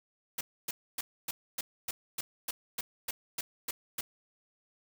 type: noise bursts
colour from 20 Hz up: white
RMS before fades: -35 dBFS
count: 13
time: 0.38-4.01 s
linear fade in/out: 5 ms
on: 30 ms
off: 270 ms
effects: none